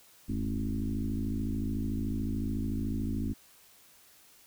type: tone with frequency modulation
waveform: sine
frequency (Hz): 149.8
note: D3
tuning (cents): +35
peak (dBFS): -29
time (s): 0.28-3.34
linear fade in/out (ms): 20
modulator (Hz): 53.7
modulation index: 2.7
effects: white hiss -59 dBFS RMS until 4.46 s